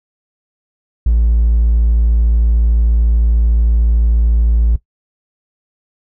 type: tone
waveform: triangle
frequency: 56.8 Hz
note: A#1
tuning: 44 cents flat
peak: -6 dBFS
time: 1.06-4.76 s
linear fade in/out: 5 ms
effects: noise-tail reverb RT60 0.1 s tail -17 dB re dry + tanh soft clip ceiling -3 dBFS